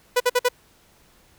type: tone bursts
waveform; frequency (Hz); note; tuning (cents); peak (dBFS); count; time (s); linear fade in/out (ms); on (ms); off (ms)
sawtooth; 493.9; B4; 0; -12; 4; 0.16-0.488; 10; 43; 52
effects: pink hiss -57 dBFS RMS until 1.38 s